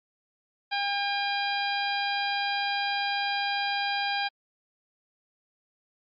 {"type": "harmonic tone with a mistuned harmonic", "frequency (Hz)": 805, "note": "G5", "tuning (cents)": 46, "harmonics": [1, 2, 3, 4, 5, 6], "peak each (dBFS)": [-29, -32, -34, -35, -36, -37], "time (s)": [0.71, 4.29], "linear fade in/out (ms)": 20, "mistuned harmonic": 5, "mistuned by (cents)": -31, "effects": ["MP3 48 kbps"]}